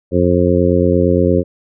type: harmonic tone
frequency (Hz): 88.7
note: F2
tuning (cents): +27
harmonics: 1 / 2 / 3 / 4 / 5 / 6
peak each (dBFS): -17 / -17 / -17 / -17 / -17 / -17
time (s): 0.11-1.44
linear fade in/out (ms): 50
effects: none